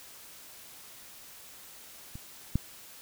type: clicks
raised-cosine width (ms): 5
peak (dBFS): -29 / -13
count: 2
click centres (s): 2.155 / 2.556
effects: white hiss -50 dBFS RMS until 3.01 s